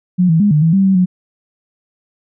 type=tone with pitch steps; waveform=sine; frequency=180.5 / 162 / 205.7 / 150.6 / 163 / 194.2 / 192 / 182.2 Hz; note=F#3 / E3 / G#3 / D3 / E3 / G3 / G3 / F#3; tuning=-43 / -30 / -16 / +44 / -19 / -16 / -36 / -26 cents; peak=-8 dBFS; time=0.18-1.06 s; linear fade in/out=20 ms; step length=110 ms; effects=none